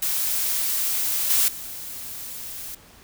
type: noise with level steps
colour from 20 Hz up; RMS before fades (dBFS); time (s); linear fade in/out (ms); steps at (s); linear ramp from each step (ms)
blue; -24 / -19 / -35; 0.02-2.75; 5; 1.3 / 1.48; 2
effects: pink hiss -50 dBFS RMS until 3.03 s